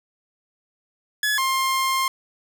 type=tone pair in turn; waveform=sawtooth; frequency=1700 / 1059.9 Hz; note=G#6 / C6; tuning=+40 / +22 cents; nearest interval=minor sixth; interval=818 cents; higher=first; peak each=-16 dBFS; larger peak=neither; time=1.23-1.38 / 1.38-2.08 s; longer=second; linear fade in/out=2 ms; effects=none